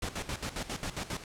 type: noise with tremolo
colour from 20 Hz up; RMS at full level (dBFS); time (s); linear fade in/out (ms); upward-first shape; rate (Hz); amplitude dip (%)
pink; -35; 0.02-1.24; 5; square; 7.4; 75
effects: low-pass 9000 Hz 12 dB/octave